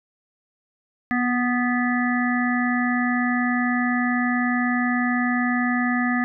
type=harmonic tone with a mistuned harmonic; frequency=246.9 Hz; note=B3; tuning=in tune; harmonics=1 / 3 / 5 / 7 / 8; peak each=-21 / -29 / -30 / -27 / -29 dBFS; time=1.11-6.24 s; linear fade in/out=0 ms; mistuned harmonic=1; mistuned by=-15 cents; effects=none